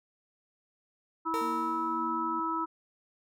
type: harmonic tone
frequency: 325.7 Hz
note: E4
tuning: 21 cents flat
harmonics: 1 / 3 / 4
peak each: -35 / -33 / -32 dBFS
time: 1.25-2.66 s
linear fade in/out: 20 ms
type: tone with exponential decay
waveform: 30% pulse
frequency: 458.9 Hz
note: A#4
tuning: 27 cents flat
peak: -29 dBFS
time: 1.34-2.22 s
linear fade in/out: 0 ms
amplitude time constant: 190 ms
type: tone with tremolo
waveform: sine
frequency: 234.8 Hz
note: A#3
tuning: 13 cents sharp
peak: -38 dBFS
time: 1.41-2.4 s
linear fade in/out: 5 ms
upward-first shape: sine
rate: 1.9 Hz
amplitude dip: 35%
effects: none